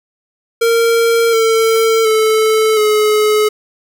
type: tone with pitch steps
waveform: square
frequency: 461.6 / 449.2 / 437.2 / 425.5 Hz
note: A#4 / A4 / A4 / G#4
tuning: -17 / +36 / -11 / +42 cents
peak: -10 dBFS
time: 0.61-3.49 s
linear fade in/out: 10 ms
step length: 720 ms
effects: none